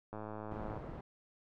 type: click train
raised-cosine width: 1 ms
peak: -30 dBFS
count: 70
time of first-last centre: 0.13-0.775 s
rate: 107 Hz
type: low-pass noise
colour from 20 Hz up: pink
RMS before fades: -45 dBFS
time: 0.51-1.01 s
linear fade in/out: 5 ms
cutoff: 890 Hz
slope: 12 dB/octave
effects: none